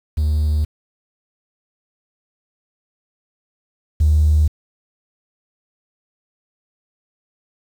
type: tone pair in turn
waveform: triangle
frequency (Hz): 76 / 76.27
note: D#2 / D#2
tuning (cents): -40 / -34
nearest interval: unison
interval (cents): 6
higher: second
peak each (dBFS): -12 / -7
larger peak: second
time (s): 0.17-0.65 / 4-4.48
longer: neither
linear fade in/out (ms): 10
effects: tanh soft clip ceiling -8 dBFS + 7-bit